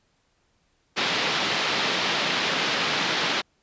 white band-pass noise, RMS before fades -25 dBFS, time 0.96-3.42 s, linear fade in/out 20 ms, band 140 to 4200 Hz, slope 24 dB/octave, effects pink hiss -68 dBFS RMS until 3.62 s + resampled to 16000 Hz

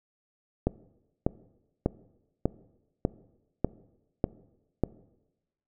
click train, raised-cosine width 2 ms, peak -10 dBFS, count 8, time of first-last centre 0.67-4.837 s, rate 1.68 Hz, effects noise-tail reverb RT60 1.0 s tail -20 dB re dry

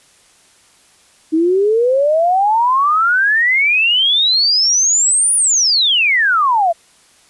sine exponential two-way sweep, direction up then down, 310 to 9810 to 649 Hz, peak -10 dBFS, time 1.32-6.73 s, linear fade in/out 20 ms, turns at 5.35 s, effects white hiss -50 dBFS RMS until 7.29 s + resampled to 24000 Hz

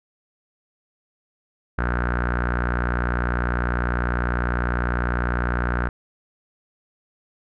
sawtooth tone with low-pass filter, 60 Hz, B1, 49 cents flat, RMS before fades -23 dBFS, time 1.78-5.89 s, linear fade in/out 5 ms, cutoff 1500 Hz, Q 5.9, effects none

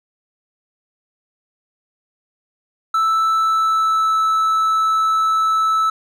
triangle tone with pitch glide, 1318.5 to 1309.4 Hz, E6 to E6, 0 to -12 cents, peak -12 dBFS, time 2.94-5.9 s, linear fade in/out 5 ms, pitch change -12 cents, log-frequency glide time 3.33-4.18 s, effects none

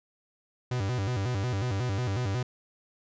45% pulse tone with vibrato, 110.7 Hz, A2, 11 cents sharp, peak -27 dBFS, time 0.71-2.43 s, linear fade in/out 5 ms, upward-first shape square, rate 5.5 Hz, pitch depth 210 cents each way, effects resampled to 16000 Hz

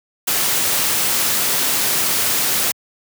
white noise, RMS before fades -18 dBFS, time 0.27-2.72 s, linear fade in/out 10 ms, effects high-pass 100 Hz 12 dB/octave

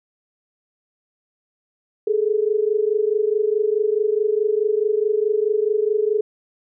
sine tone pair together, 415.3 / 440 Hz, G#4 / A4, 0 / 0 cents, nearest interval minor second, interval 100 cents, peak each -19 / -20 dBFS, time 2.07-6.21 s, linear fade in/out 5 ms, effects none

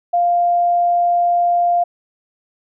sine tone, 698.5 Hz, F5, in tune, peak -12 dBFS, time 0.13-1.84 s, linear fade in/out 10 ms, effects none

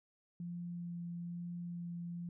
sine tone with vibrato, 172.9 Hz, F3, 17 cents flat, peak -40 dBFS, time 0.4-2.29 s, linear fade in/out 2 ms, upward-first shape sine, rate 1.1 Hz, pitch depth 9 cents each way, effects none

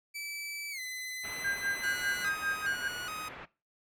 sawtooth tone with pitch glide, 2310 to 2023 Hz, D7 to B6, -29 to +41 cents, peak -34 dBFS, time 0.14-2.3 s, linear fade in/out 20 ms, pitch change -230 cents, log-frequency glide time 0.71-0.8 s
white low-pass noise, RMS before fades -46 dBFS, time 1.23-3.46 s, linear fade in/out 20 ms, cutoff 2400 Hz, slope 24 dB/octave
sine tone with tremolo, 1600 Hz, G6, 35 cents sharp, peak -28 dBFS, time 1.44-2.88 s, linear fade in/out 5 ms, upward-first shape sine, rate 5 Hz, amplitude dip 100%
sawtooth tone with vibrato, 1353 Hz, E6, 45 cents sharp, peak -34 dBFS, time 1.83-3.29 s, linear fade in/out 10 ms, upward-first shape square, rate 1.2 Hz, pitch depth 130 cents each way
effects noise-tail reverb RT60 0.3 s tail -20 dB re dry

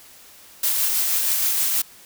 blue noise with tremolo, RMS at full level -20 dBFS, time 0.63-1.82 s, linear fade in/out 5 ms, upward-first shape sine, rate 6.3 Hz, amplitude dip 25%, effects white hiss -47 dBFS RMS until 2.05 s

